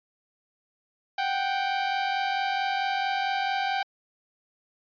sawtooth tone pair together, 739.5 / 784 Hz, F#5 / G5, -1 / 0 cents, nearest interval minor second, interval 101 cents, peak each -28 / -22 dBFS, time 1.18-3.83 s, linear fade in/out 5 ms, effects resampled to 11025 Hz

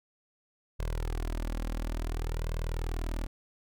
sawtooth tone with flanger, 40.22 Hz, E1, 42 cents flat, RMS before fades -33 dBFS, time 0.79-3.27 s, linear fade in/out 10 ms, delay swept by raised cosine 1.9 to 3.7 ms, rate 0.57 Hz, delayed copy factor +0.65, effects none

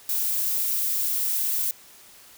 violet noise, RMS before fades -25 dBFS, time 0.09-1.71 s, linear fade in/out 2 ms, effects white hiss -50 dBFS RMS until 2.37 s

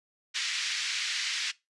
pink band-pass noise, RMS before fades -32 dBFS, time 0.34-1.52 s, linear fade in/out 20 ms, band 1900 to 6200 Hz, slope 24 dB/octave, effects noise-tail reverb RT60 0.2 s tail -19 dB re dry + resampled to 24000 Hz

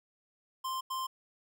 square tone bursts at uneven times, 1046.5 Hz, C6, in tune, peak -34 dBFS, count 2, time 0.64-0.81 / 0.9-1.07 s, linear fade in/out 10 ms, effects none

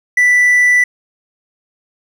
triangle tone with hard clipping, 1975.5 Hz, B6, in tune, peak -8 dBFS, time 0.17-0.84 s, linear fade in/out 5 ms, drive 5 dB, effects none

